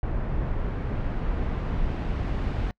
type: noise with low-pass filter sweep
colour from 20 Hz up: brown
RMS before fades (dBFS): -27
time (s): 0.03-2.71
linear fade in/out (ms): 0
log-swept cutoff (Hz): 1600 to 3400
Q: 0.78
effects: noise-tail reverb RT60 0.1 s tail -26 dB re dry